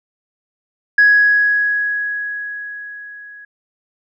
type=tone with level ramp; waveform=sine; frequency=1668 Hz; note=G#6; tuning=7 cents sharp; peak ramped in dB=-5 to -35 dBFS; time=0.98-3.45 s; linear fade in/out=5 ms; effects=tanh soft clip ceiling -3 dBFS